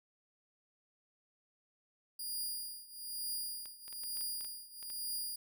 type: tone with tremolo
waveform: 10% pulse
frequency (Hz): 4842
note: D#8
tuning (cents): -48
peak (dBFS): -29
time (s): 2.19-5.36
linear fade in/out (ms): 5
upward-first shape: triangle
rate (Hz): 1.1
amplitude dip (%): 90
type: clicks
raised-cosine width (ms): 0.2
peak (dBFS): -37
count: 10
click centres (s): 3.657 / 3.88 / 3.927 / 4.036 / 4.171 / 4.21 / 4.409 / 4.447 / 4.828 / 4.901
effects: none